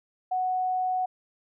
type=tone; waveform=sine; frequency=740 Hz; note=F#5; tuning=in tune; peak=-24 dBFS; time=0.31-1.06 s; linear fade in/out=10 ms; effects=none